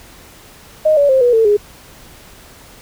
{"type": "tone with pitch steps", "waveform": "sine", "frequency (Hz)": [620, 571.8, 527.4, 486.4, 448.7, 413.8], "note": ["D#5", "D5", "C5", "B4", "A4", "G#4"], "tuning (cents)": [-6, -46, 14, -26, 34, -6], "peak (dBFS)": -8, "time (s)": [0.85, 1.57], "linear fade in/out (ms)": 10, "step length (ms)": 120, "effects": ["pink hiss -41 dBFS RMS until 2.81 s"]}